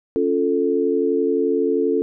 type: chord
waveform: sine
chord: Db augmented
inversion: none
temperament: equal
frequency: 277.2 / 349.2 / 440 Hz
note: Db4 / F4 / A4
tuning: 0 / 0 / 0 cents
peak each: -22 / -22 / -19 dBFS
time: 0.16-2.02 s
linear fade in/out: 0 ms
effects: none